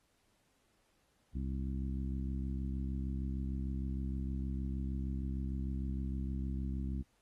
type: harmonic tone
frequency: 66.5 Hz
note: C2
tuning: 29 cents sharp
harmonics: 1 / 2 / 3 / 4 / 5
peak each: -36 / -43 / -42 / -46 / -52 dBFS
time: 1.34-7.03 s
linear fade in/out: 20 ms
effects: pink hiss -75 dBFS RMS until 7.21 s + AAC 32 kbps